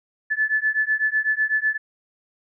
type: beating tone pair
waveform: sine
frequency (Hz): 1732 / 1740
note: A6 / A6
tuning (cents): -28 / -20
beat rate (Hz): 8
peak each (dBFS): -22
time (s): 0.3-1.78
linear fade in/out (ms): 20
effects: none